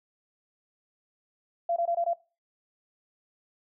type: tone bursts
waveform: sine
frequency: 684 Hz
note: F5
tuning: 36 cents flat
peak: -24 dBFS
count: 5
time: 1.69-2.134 s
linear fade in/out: 5 ms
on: 72 ms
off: 21 ms
effects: noise-tail reverb RT60 0.3 s tail -19 dB re dry